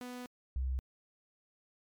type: tone pair in turn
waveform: sawtooth / sine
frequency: 247.8 / 64.79 Hz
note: B3 / C2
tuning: +6 / -16 cents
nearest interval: octave + major seventh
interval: 2322 cents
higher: first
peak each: -38 / -31 dBFS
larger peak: second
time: 0.01-0.26 / 0.56-0.79 s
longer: first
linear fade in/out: 0 ms
effects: MP3 96 kbps